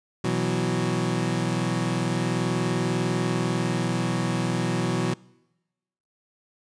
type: chord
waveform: 25% pulse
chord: B suspended fourth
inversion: none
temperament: equal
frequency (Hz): 123.47 / 164.81 / 185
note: B2 / E3 / F#3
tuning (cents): 0 / 0 / 0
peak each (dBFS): -24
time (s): 0.24-5.14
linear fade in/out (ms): 5
effects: noise-tail reverb RT60 1.0 s tail -24 dB re dry + resampled to 22050 Hz